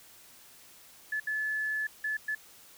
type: tone bursts at uneven times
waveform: sine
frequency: 1726 Hz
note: A6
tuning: 34 cents flat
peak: -29 dBFS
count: 4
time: 1.12-1.2 / 1.27-1.87 / 2.04-2.17 / 2.28-2.35 s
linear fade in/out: 5 ms
effects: white hiss -55 dBFS RMS until 2.77 s